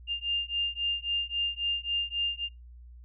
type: beating tone pair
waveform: sine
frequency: 2802 / 2805.7 Hz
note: F7 / F7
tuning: +5 / +7 cents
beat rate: 3.7 Hz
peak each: -31 dBFS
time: 0.07-2.49 s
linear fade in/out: 50 ms
effects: noise-tail reverb RT60 0.2 s tail -26 dB re dry + added 60 Hz sine -46 dBFS peak until 3.04 s